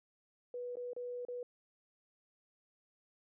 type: tone with dropouts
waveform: sine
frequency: 490 Hz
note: B4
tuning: 14 cents flat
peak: -39 dBFS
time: 0.54-1.43 s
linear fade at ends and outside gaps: 2 ms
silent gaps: 0.756-0.769 / 0.933-0.964 / 1.251-1.284 s
effects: none